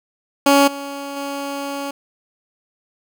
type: tone with level steps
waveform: 15% pulse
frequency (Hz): 280.2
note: C#4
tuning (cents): +19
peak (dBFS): -4 / -21 / -18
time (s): 0.46-1.91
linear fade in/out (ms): 5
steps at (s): 0.67 / 1.16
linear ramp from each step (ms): 10
effects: none